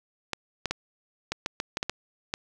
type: clicks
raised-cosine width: 0.2 ms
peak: -11 dBFS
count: 10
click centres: 0.333 / 0.657 / 0.71 / 1.32 / 1.461 / 1.601 / 1.771 / 1.829 / 1.896 / 2.339 s
effects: none